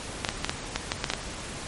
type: clicks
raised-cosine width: 0.2 ms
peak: -7 dBFS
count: 9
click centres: 0.248 / 0.289 / 0.446 / 0.495 / 0.76 / 0.919 / 1.042 / 1.101 / 1.136 s
effects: pink hiss -37 dBFS RMS until 1.67 s + MP3 48 kbps